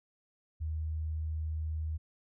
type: tone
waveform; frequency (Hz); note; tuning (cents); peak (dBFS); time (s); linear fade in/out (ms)
sine; 78.5; D#2; +16; -32; 0.6-1.98; 20
effects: none